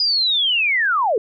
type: linear sweep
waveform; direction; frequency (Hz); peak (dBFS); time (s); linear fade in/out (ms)
sine; down; 4978 to 392; -15; 0-1.18; 2
effects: none